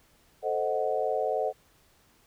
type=chord; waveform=sine; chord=A diminished seventh; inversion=none; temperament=equal; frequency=440 / 523.3 / 622.3 / 740 Hz; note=A4 / C5 / Eb5 / Gb5; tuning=0 / 0 / 0 / 0 cents; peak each=-31 dBFS; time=0.42-1.53 s; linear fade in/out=50 ms; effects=pink hiss -63 dBFS RMS until 2.26 s